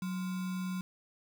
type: tone with sample-and-hold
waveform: sine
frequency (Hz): 184.5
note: F#3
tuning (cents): -5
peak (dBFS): -33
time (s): 0.02-0.81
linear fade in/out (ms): 2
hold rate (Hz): 1225
effects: none